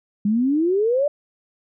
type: exponential sweep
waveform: sine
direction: up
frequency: 199.3 to 600 Hz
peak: -16 dBFS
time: 0.25-1.08 s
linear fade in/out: 5 ms
effects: none

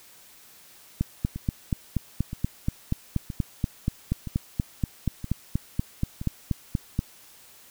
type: two click trains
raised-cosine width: 5 ms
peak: -20 / -11 dBFS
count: 6 / 26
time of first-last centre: 1.36-6.214 / 1.01-6.991 s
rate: 1.03 / 4.18 Hz
effects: white hiss -52 dBFS RMS until 7.7 s

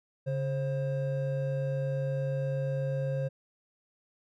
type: tone pair together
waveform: triangle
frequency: 139.94 / 532 Hz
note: C#3 / C5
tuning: +17 / +29 cents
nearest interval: octave + major seventh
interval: 2312 cents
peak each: -28 / -31 dBFS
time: 0.26-3.29 s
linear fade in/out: 20 ms
effects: none

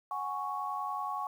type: chord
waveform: sine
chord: F# suspended second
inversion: none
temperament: equal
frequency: 740 / 830.6 / 1108.7 Hz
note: F#5 / G#5 / C#6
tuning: 0 / 0 / 0 cents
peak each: -40 / -38 / -35 dBFS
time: 0.11-1.27 s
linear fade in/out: 2 ms
effects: 10-bit

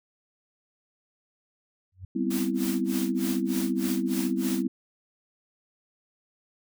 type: tone with exponential growth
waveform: sine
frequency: 92.5 Hz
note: F#2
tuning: in tune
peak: -34 dBFS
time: 1.92-2.05 s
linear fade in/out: 5 ms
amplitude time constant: 27 ms
type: chord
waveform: sine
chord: C major seventh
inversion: second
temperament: equal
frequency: 196 / 246.9 / 261.6 / 329.6 Hz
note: G3 / B3 / C4 / E4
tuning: 0 / 0 / 0 / 0 cents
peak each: -30 dBFS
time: 2.15-4.68 s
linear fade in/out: 10 ms
type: noise with tremolo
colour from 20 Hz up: white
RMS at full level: -35 dBFS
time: 2.3-4.63 s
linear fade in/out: 10 ms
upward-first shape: sine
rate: 3.3 Hz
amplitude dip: 100%
effects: none

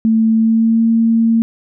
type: tone with pitch glide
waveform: sine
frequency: 222.9 to 227.5 Hz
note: A3 to A#3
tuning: +23 to -42 cents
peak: -9 dBFS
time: 0.05-1.42 s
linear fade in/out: 0 ms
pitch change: +35 cents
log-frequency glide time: 0.34-0.84 s
effects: none

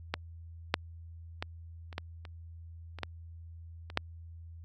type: clicks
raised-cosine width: 0.3 ms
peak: -14 / -8 / -18 / -30 / -18 / -30 / -27 / -17 / -28 / -10 dBFS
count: 10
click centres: 0.14 / 0.741 / 1.425 / 1.928 / 1.981 / 2.252 / 2.987 / 3.033 / 3.901 / 3.974 s
effects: added 83 Hz sine -45 dBFS peak until 4.64 s + Opus 48 kbps

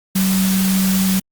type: tone in noise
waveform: sine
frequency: 190 Hz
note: F#3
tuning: 46 cents sharp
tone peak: -14 dBFS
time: 0.15-1.2 s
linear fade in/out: 10 ms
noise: white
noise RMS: -23 dBFS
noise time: 0.15-1.2 s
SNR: +6 dB
effects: Opus 48 kbps

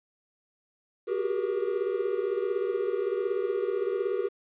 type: tone cluster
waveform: triangle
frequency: 373 / 394.4 / 410.4 / 475.4 Hz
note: F#4 / G4 / G#4 / A#4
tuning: +14 / +11 / -21 / +34 cents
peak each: -30 dBFS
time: 1.07-4.29 s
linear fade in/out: 20 ms
effects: resampled to 8000 Hz + 10-bit

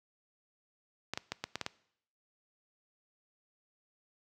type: clicks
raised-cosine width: 0.2 ms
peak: -17 dBFS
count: 7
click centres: 1.136 / 1.175 / 1.32 / 1.44 / 1.556 / 1.613 / 1.664 s
effects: noise-tail reverb RT60 0.7 s tail -21 dB re dry + high-pass 80 Hz 12 dB/octave

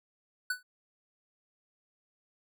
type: tone with exponential decay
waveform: square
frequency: 1491 Hz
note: F#6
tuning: 13 cents sharp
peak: -27 dBFS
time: 0.5-0.63 s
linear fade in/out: 5 ms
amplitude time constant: 27 ms
effects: none

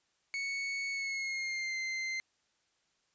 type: tone with pitch glide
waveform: 40% pulse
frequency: 2217 to 2081 Hz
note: C#7 to C7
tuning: 0 to -10 cents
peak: -33 dBFS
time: 0.34-2.2 s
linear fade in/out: 0 ms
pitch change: -110 cents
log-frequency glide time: 0.91-1.77 s
effects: white hiss -75 dBFS RMS until 3.14 s + resampled to 16000 Hz

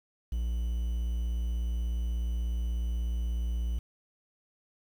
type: tone with quantisation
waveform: triangle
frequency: 58.27 Hz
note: A#1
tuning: in tune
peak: -26 dBFS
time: 0.32-3.79 s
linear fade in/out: 5 ms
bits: 9
effects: none

